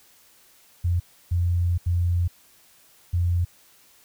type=tone bursts at uneven times; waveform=sine; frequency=87.31 Hz; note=F2; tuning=in tune; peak=-19 dBFS; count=4; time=0.84-1 / 1.31-1.78 / 1.86-2.28 / 3.13-3.45 s; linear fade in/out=10 ms; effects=white hiss -56 dBFS RMS until 4.04 s